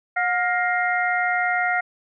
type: tone cluster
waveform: sine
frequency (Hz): 724 / 1409 / 1877 / 2103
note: F#5 / F6 / A#6 / C7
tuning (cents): -38 / +15 / +11 / +8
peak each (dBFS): -23 / -24 / -26 / -27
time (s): 0.16-1.81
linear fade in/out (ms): 10
effects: none